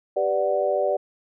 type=chord; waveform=sine; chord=G major seventh; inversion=none; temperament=equal; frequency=392 / 493.9 / 587.3 / 740 Hz; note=G4 / B4 / D5 / F#5; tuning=0 / 0 / 0 / 0 cents; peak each=-27 / -27 / -22 / -28 dBFS; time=0.16-0.97 s; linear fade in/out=10 ms; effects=none